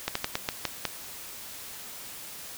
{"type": "slowing click train", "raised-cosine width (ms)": 0.2, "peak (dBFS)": -9, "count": 7, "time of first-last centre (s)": [0.08, 0.853], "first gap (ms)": 74, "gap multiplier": 1.22, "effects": ["white hiss -42 dBFS RMS until 2.57 s"]}